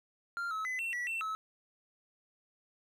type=tone with pitch steps; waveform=triangle; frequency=1391 / 1291 / 2018 / 2708 / 1945 / 2692 / 1295 Hz; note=F6 / E6 / B6 / E7 / B6 / E7 / E6; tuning=-7 / -37 / +37 / +46 / -27 / +36 / -31 cents; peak=-32 dBFS; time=0.37-1.35 s; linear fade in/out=0 ms; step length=140 ms; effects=none